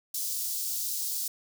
white high-pass noise, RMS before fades -32 dBFS, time 0.14-1.28 s, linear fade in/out 5 ms, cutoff 4500 Hz, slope 24 dB/octave, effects none

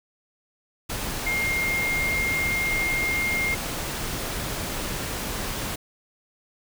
sine tone in noise, 2125 Hz, C7, 26 cents sharp, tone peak -23 dBFS, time 1.26-3.55 s, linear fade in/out 10 ms, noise pink, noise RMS -30 dBFS, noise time 0.89-5.76 s, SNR +4 dB, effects none

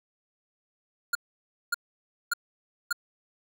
square tone bursts, 1426 Hz, F6, 36 cents sharp, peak -24 dBFS, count 4, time 1.13-2.928 s, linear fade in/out 5 ms, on 22 ms, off 570 ms, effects none

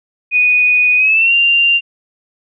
sine tone with pitch glide, 2478 to 2781 Hz, D#7 to F7, -8 to -8 cents, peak -8 dBFS, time 0.31-1.81 s, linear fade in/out 50 ms, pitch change +200 cents, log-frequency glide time 0.96-1.34 s, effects none

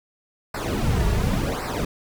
brown noise with flanger, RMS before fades -23 dBFS, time 0.54-1.85 s, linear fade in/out 5 ms, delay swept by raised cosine 0.3 to 3.9 ms, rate 0.91 Hz, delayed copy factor -0.9, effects none

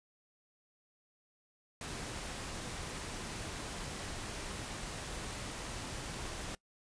pink noise, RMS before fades -42 dBFS, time 1.81-6.55 s, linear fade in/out 2 ms, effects noise-tail reverb RT60 0.1 s tail -22 dB re dry + resampled to 22050 Hz

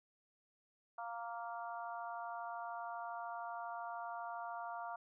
harmonic tone, 232.8 Hz, A#3, 2 cents flat, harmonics 3 / 4 / 5 / 6, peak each -45 / -47 / -49 / -51 dBFS, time 0.98-4.96 s, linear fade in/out 5 ms, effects none

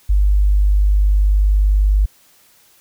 sine tone, 50.1 Hz, G1, 38 cents sharp, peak -10 dBFS, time 0.09-2.06 s, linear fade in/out 10 ms, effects white hiss -52 dBFS RMS until 2.8 s

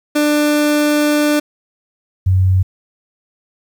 30% pulse / sine tone pair in turn, 296.9 / 93.52 Hz, D4 / F#2, +19 / +19 cents, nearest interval octave + minor sixth, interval 2000 cents, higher first, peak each -9 dBFS, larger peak neither, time 0.15-1.4 / 2.26-2.63 s, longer first, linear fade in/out 10 ms, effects 8-bit

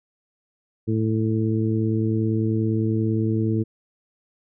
harmonic tone, 110.3 Hz, A2, 5 cents sharp, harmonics 1 / 2 / 3 / 4, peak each -22 / -25 / -25 / -31 dBFS, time 0.87-3.64 s, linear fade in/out 20 ms, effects none

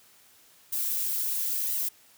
violet noise with flanger, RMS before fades -29 dBFS, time 0.72-1.89 s, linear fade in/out 10 ms, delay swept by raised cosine 1 to 5.8 ms, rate 0.99 Hz, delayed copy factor +0.6, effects white hiss -58 dBFS RMS until 2.17 s + high-pass 60 Hz 12 dB/octave

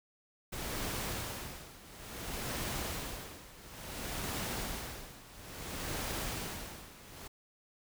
pink noise with tremolo, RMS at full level -37 dBFS, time 0.52-7.28 s, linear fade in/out 10 ms, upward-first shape sine, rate 0.58 Hz, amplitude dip 85%, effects none

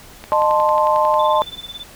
click train, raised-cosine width 0.3 ms, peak -17 dBFS, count 11, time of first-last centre 0.24-1.141 s, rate 11.1 Hz
sine chord, A diminished, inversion second, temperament equal with one note detuned, 613.7 / 880 / 1046.5 Hz, Eb5 / A5 / C6, -24 / 0 / 0 cents, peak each -17 / -17 / -17 dBFS, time 0.32-1.42 s, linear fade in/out 0 ms
sine tone with tremolo, 3520 Hz, A7, in tune, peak -27 dBFS, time 1.19-1.84 s, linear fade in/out 5 ms, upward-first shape sine, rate 18 Hz, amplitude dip 95%
effects pink hiss -42 dBFS RMS until 1.95 s

